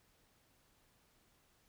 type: silence
effects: pink hiss -72 dBFS RMS until 1.68 s